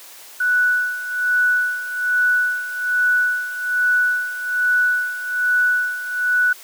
sine tone with tremolo, 1480 Hz, F#6, in tune, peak -13 dBFS, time 0.4-6.53 s, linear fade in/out 5 ms, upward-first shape sine, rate 1.2 Hz, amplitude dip 75%, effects white hiss -41 dBFS RMS until 6.63 s + high-pass 400 Hz 12 dB/octave

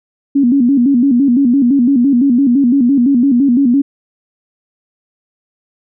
sine tone with vibrato, 259.2 Hz, C4, 16 cents flat, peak -7 dBFS, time 0.35-3.82 s, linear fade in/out 10 ms, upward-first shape square, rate 5.9 Hz, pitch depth 130 cents each way, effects none

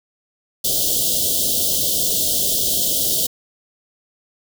white band-stop noise, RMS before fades -19 dBFS, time 0.64-3.27 s, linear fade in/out 10 ms, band 690 to 3000 Hz, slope 96 dB/octave, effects none

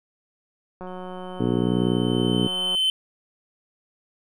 click train, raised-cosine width 1 ms, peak -23 dBFS, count 356, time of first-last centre 0.81-2.75 s, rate 183 Hz
triangle tone with exponential growth, 3066 Hz, G7, 39 cents flat, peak -16 dBFS, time 0.87-2.9 s, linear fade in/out 1 ms, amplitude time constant 440 ms
harmonic tone, 60.5 Hz, B1, 35 cents flat, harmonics 2 / 3 / 4 / 5 / 6 / 7 / 8, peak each -27 / -25 / -25 / -27 / -28 / -29 / -37 dBFS, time 1.39-2.48 s, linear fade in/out 20 ms
effects none

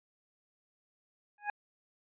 25% pulse tone with exponential growth, 828 Hz, G#5, 5 cents flat, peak -25 dBFS, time 1.38-1.5 s, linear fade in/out 2 ms, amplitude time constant 26 ms, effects resampled to 8000 Hz

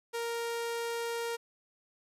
sawtooth tone, 466.2 Hz, A#4, in tune, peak -29 dBFS, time 0.13-1.37 s, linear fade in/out 20 ms, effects resampled to 32000 Hz + 11-bit

